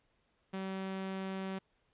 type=tone; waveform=sawtooth; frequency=191.2 Hz; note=G3; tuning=43 cents flat; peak=-33 dBFS; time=0.53-1.59 s; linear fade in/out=10 ms; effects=pink hiss -75 dBFS RMS until 1.93 s + resampled to 8000 Hz